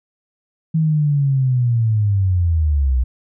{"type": "linear sweep", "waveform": "sine", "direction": "down", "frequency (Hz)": [161.9, 60], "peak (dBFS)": -13, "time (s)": [0.74, 3.04], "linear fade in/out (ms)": 10, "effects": []}